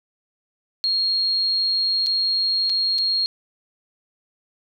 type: tone with dropouts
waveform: sine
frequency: 4262 Hz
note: C8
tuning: 31 cents sharp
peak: -18 dBFS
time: 0.84-3.26 s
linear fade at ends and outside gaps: 0 ms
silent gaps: 2.062-2.068 / 2.695-2.699 / 2.982-2.986 s
effects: none